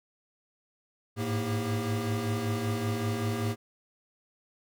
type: tone cluster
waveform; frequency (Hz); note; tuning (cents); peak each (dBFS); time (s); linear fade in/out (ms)
square; 103.8 / 109 / 232.8 / 401.6; G#2 / A2 / A#3 / G4; 0 / -16 / -2 / +42; -37 / -32 / -35 / -37; 1.16-3.56; 50
effects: none